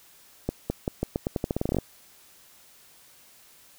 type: accelerating click train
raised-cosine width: 2 ms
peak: -12 dBFS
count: 17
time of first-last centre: 0.49-1.786 s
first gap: 210 ms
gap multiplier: 0.85
effects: white hiss -55 dBFS RMS until 3.78 s